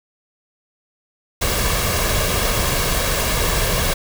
pink noise with comb filter, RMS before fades -19 dBFS, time 1.41-3.94 s, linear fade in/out 10 ms, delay 1.8 ms, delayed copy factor +0.5, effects none

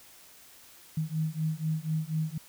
sine beating tone pair, 155.56 / 159.66 Hz, D#3 / D#3, 0 / +45 cents, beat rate 4.1 Hz, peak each -31 dBFS, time 0.97-2.38 s, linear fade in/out 5 ms, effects white hiss -54 dBFS RMS until 2.48 s

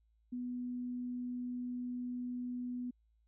sine tone, 246.9 Hz, B3, in tune, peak -37 dBFS, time 0.32-2.91 s, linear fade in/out 10 ms, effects added 55 Hz sine -69 dBFS peak until 3.27 s

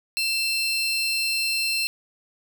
40% pulse tone pair together, 2670 / 4185 Hz, E7 / C8, +22 / 0 cents, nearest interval minor sixth, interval 778 cents, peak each -24 dBFS, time 0.17-1.87 s, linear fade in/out 0 ms, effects none

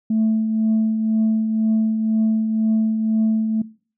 sine tone with tremolo, 220 Hz, A3, in tune, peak -13 dBFS, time 0.1-3.62 s, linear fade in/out 5 ms, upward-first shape triangle, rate 2 Hz, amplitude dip 55%, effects noise-tail reverb RT60 0.4 s tail -20 dB re dry + tanh soft clip ceiling -12 dBFS

